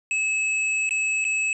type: tone with dropouts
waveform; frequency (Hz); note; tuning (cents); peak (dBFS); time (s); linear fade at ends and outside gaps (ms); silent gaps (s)
square; 2590; E7; -31; -22; 0.11-1.53; 1; 0.892-0.908 / 1.243-1.25
effects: resampled to 22050 Hz